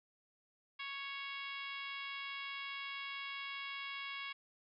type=harmonic tone; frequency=554.4 Hz; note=C#5; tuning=in tune; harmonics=2 / 3 / 4 / 5 / 6 / 7 / 8 / 9; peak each=-48 / -51 / -45 / -49 / -49 / -56 / -61 / -60 dBFS; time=0.79-4.33 s; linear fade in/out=10 ms; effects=MP3 96 kbps